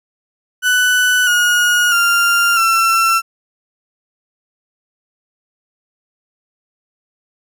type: tone with pitch steps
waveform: 35% pulse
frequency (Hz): 1492 / 1442 / 1393.7 / 1347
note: F#6 / F#6 / F6 / E6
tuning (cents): +14 / -45 / -4 / +37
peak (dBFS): -9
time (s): 0.62-3.22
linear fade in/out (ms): 50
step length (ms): 650
effects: none